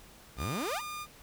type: exponential sweep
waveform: sawtooth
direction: up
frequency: 50.9 to 1097 Hz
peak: -29 dBFS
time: 0.36-0.82 s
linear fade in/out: 50 ms
type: tone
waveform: sawtooth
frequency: 1210 Hz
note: D#6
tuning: 49 cents flat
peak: -34 dBFS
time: 0.37-1.07 s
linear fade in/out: 50 ms
effects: pink hiss -55 dBFS RMS until 1.22 s